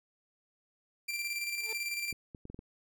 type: tone with tremolo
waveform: sawtooth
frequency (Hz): 2361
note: D7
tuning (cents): +9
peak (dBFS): -29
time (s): 1.08-2.13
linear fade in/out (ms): 10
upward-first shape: square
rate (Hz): 18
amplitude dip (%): 40
type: tone with exponential growth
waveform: 30% pulse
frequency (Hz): 443.8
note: A4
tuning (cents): +15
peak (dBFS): -37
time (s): 1.55-1.73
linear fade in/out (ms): 2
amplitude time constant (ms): 37
type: clicks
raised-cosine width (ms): 3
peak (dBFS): -32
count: 6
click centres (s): 2.127 / 2.348 / 2.454 / 2.5 / 2.545 / 2.591
effects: none